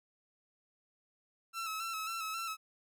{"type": "tone with vibrato", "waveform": "sawtooth", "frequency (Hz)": 1318.5, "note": "E6", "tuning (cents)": 0, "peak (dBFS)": -33, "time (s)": [1.53, 2.57], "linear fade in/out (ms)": 50, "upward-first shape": "square", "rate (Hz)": 3.7, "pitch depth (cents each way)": 36, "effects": []}